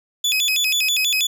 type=tone with vibrato; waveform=30% pulse; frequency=2960 Hz; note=F#7; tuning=in tune; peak=-14 dBFS; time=0.24-1.27 s; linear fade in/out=5 ms; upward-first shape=square; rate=6.2 Hz; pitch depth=270 cents each way; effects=none